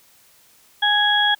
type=harmonic tone; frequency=830.6 Hz; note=G#5; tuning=in tune; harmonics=1 / 2 / 4; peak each=-21 / -19 / -18 dBFS; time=0.82-1.35 s; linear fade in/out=10 ms; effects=white hiss -54 dBFS RMS until 1.39 s